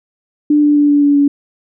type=tone with pitch steps; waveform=sine; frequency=296.4 / 294 / 291.6 / 289.3 / 287 / 284.7 Hz; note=D4 / D4 / D4 / D4 / D4 / C#4; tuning=+16 / +2 / -12 / -26 / -40 / +46 cents; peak=-7 dBFS; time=0.5-1.28 s; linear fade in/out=5 ms; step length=130 ms; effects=none